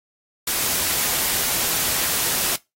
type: noise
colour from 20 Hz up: white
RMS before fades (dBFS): -22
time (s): 0.47-2.56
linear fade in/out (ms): 5
effects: noise-tail reverb RT60 0.2 s tail -21 dB re dry + AAC 48 kbps